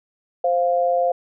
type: tone pair together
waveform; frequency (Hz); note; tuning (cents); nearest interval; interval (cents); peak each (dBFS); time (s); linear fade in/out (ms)
sine; 523.3 / 698.5; C5 / F5; 0 / 0; perfect fourth; 500; -19 / -19; 0.44-1.12; 5
effects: none